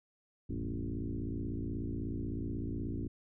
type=tone with frequency modulation; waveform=sine; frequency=101.2 Hz; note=G#2; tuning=44 cents flat; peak=-34 dBFS; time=0.49-3.08 s; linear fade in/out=10 ms; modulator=56.3 Hz; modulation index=4.2; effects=none